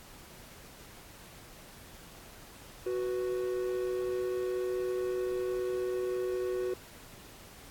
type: tone pair together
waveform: triangle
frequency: 370 / 493.9 Hz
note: F#4 / B4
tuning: 0 / 0 cents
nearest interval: perfect fourth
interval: 500 cents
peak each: -29 / -35 dBFS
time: 2.86-6.74 s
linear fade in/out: 5 ms
effects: pink hiss -52 dBFS RMS until 7.7 s + AAC 64 kbps